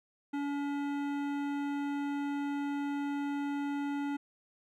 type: tone with hard clipping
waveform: sine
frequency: 284.7 Hz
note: C#4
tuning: 46 cents sharp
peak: -34 dBFS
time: 0.33-4.17 s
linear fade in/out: 10 ms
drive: 15 dB
effects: none